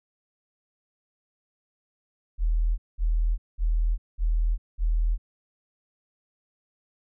sine tone bursts, 40.29 Hz, E1, 39 cents flat, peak -20 dBFS, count 5, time 2.38-5.18 s, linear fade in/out 50 ms, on 400 ms, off 200 ms, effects none

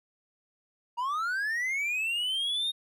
triangle linear sweep, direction up, 928 to 3722 Hz, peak -26 dBFS, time 0.97-2.72 s, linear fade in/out 20 ms, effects none

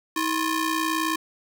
sawtooth ring-modulated tone, 698.5 Hz, F5, in tune, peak -16 dBFS, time 0.16-1.16 s, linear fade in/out 5 ms, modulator 379 Hz, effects none

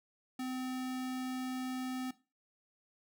square tone, 256.6 Hz, C4, 34 cents flat, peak -37 dBFS, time 0.39-2.11 s, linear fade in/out 5 ms, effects noise-tail reverb RT60 0.3 s tail -17 dB re dry

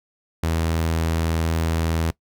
sawtooth tone, 81.7 Hz, E2, 15 cents flat, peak -16 dBFS, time 0.43-2.11 s, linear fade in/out 5 ms, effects noise-tail reverb RT60 0.1 s tail -21 dB re dry

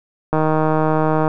click train, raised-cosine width 1 ms, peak -4 dBFS, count 149, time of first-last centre 0.33-1.279 s, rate 156 Hz, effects none

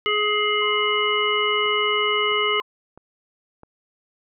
harmonic tone, 420 Hz, G#4, 19 cents sharp, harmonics 1 / 3 / 5 / 7, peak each -24 / -24 / -24 / -24 dBFS, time 0.06-2.6 s, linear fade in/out 0 ms
sine tone, 1046.5 Hz, C6, in tune, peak -31 dBFS, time 0.61-2.62 s, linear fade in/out 10 ms
click train, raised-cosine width 1 ms, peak -30 dBFS, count 4, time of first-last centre 1.66-3.634 s, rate 1.52 Hz
effects none

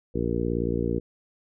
harmonic tone, 58.27 Hz, A#1, in tune, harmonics 1 / 2 / 3 / 4 / 5 / 6 / 7 / 8, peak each -32 / -32 / -32 / -32 / -32 / -32 / -32 / -32 dBFS, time 0.14-1 s, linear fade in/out 20 ms, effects none

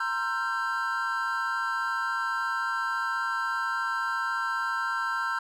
triangle chord, C dominant seventh, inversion third, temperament equal with one note detuned, 932.3 / 1046.5 / 1350.9 / 1568 Hz, Bb5 / C6 / E6 / G6, 0 / 0 / +42 / 0 cents, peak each -33 / -33 / -29 / -29 dBFS, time 0-5.39 s, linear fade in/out 5 ms, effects none

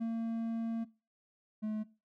triangle tone pair in turn, 227.8 / 215 Hz, A#3 / A3, -40 / -40 cents, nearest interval minor second, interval 100 cents, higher first, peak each -30 / -31 dBFS, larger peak first, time 0-0.85 / 1.62-1.84 s, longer first, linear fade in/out 20 ms, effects noise-tail reverb RT60 0.3 s tail -19 dB re dry

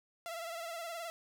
sawtooth tone with vibrato, 671 Hz, E5, 31 cents sharp, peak -36 dBFS, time 0.26-1.1 s, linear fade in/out 0 ms, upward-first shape sine, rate 19 Hz, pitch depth 55 cents each way, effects none

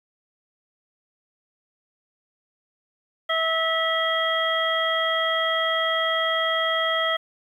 harmonic tone, 650 Hz, E5, 24 cents flat, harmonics 1 / 2 / 3 / 5, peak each -26 / -26 / -26 / -26 dBFS, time 3.29-7.17 s, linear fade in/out 10 ms, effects 9-bit

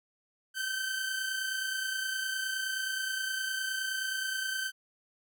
sawtooth tone pair together, 1538.4 / 1568 Hz, G6 / G6, -33 / 0 cents, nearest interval unison, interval 33 cents, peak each -29 / -35 dBFS, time 0.54-4.72 s, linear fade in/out 50 ms, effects none

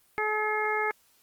harmonic tone, 427.2 Hz, G#4, 49 cents sharp, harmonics 1 / 2 / 3 / 4 / 5, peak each -31 / -31 / -33 / -33 / -31 dBFS, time 0.18-0.91 s, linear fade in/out 0 ms, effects white hiss -64 dBFS RMS until 1.22 s + Opus 32 kbps

